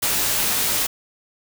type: noise with comb filter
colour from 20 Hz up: white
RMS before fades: -21 dBFS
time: 0.02-0.87 s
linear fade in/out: 10 ms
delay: 16 ms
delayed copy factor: -0.55
effects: none